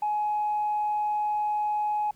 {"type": "tone", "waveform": "sine", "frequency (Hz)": 841, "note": "G#5", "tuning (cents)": 22, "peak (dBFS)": -23, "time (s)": [0.02, 2.11], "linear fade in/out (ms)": 5, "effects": ["tanh soft clip ceiling -20 dBFS", "pink hiss -61 dBFS RMS until 2.15 s"]}